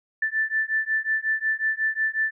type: beating tone pair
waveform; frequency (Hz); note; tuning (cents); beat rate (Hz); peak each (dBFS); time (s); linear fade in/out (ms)
sine; 1760 / 1765.5; A6 / A6; 0 / +5; 5.5; -25; 0.22-2.31; 5
effects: none